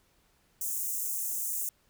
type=high-pass noise; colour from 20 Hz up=white; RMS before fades=-33 dBFS; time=0.61-1.69 s; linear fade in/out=2 ms; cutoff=6400 Hz; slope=48 dB/octave; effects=pink hiss -68 dBFS RMS until 1.89 s